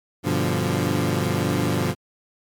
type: chord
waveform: 20% pulse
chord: G dominant seventh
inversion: none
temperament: equal with one note detuned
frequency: 98.4 / 123.47 / 146.83 / 174.61 Hz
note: G2 / B2 / D3 / F3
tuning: +7 / 0 / 0 / 0 cents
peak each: -21 dBFS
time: 0.23-1.95 s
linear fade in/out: 50 ms
effects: MP3 96 kbps